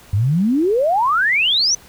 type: exponential sweep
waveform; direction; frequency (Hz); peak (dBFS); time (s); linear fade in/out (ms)
sine; up; 92.7 to 6150; -13; 0.13-1.75; 5
effects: pink hiss -45 dBFS RMS until 1.88 s